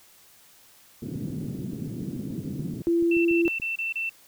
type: band-pass noise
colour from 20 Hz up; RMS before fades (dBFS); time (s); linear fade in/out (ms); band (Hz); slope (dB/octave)
pink; -33; 1.02-2.82; 2; 130 to 300; 24
type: click train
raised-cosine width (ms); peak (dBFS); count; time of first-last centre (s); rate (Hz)
3; -29; 18; 1.16-3.599; 6.97
type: tone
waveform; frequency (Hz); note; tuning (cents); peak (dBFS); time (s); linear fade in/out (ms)
sine; 338.8; E4; +48; -19; 2.87-3.48; 0
type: tone bursts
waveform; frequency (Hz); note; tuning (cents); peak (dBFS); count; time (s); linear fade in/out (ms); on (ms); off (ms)
sine; 2681; E7; +29; -26; 6; 3.11-4.095; 5; 140; 29
effects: white hiss -55 dBFS RMS until 4.27 s